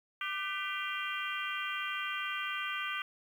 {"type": "harmonic tone with a mistuned harmonic", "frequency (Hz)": 397, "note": "G4", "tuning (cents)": 22, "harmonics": [3, 4, 5, 6, 7, 8], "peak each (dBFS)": [-39, -40, -41, -42, -42, -43], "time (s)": [0.21, 3.02], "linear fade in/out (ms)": 2, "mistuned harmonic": 4, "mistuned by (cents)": -70, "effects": ["10-bit"]}